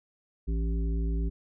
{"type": "harmonic tone with a mistuned harmonic", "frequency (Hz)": 55.7, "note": "A1", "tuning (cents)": 22, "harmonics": [1, 3, 5, 7], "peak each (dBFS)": [-26, -36, -40, -43], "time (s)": [0.47, 1.3], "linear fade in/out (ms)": 20, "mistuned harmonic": 3, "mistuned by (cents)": 19, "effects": []}